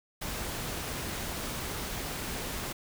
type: noise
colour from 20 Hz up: pink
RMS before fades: -36 dBFS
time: 0.21-2.73 s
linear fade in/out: 10 ms
effects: none